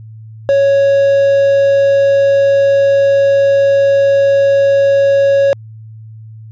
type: tone with quantisation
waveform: triangle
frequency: 554.4 Hz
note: C#5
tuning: in tune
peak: -5 dBFS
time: 0.49-5.53 s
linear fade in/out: 0 ms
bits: 5
effects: added 110 Hz sine -30 dBFS peak until 6.51 s + resampled to 16000 Hz